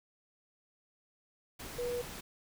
sine tone in noise, 485.6 Hz, B4, 29 cents flat, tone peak -33 dBFS, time 1.78-2.02 s, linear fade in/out 10 ms, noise pink, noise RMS -45 dBFS, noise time 1.59-2.21 s, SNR +9 dB, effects none

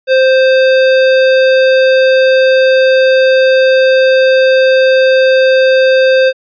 square tone, 523.3 Hz, C5, in tune, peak -6 dBFS, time 0.07-6.33 s, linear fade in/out 50 ms, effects resampled to 11025 Hz

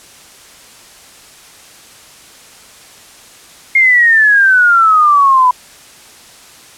sine exponential sweep, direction down, 2144 to 987.8 Hz, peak -5 dBFS, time 3.75-5.51 s, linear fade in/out 5 ms, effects white hiss -39 dBFS RMS until 6.77 s + low-pass 10000 Hz 12 dB/octave

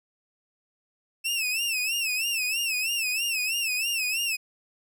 sawtooth tone with vibrato, 2643 Hz, E7, 4 cents sharp, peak -22 dBFS, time 1.24-4.37 s, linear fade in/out 20 ms, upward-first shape sine, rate 3.1 Hz, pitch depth 120 cents each way, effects none

